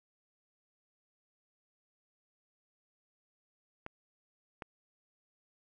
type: clicks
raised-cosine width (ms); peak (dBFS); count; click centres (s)
0.5; -26; 2; 3.864 / 4.622
effects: none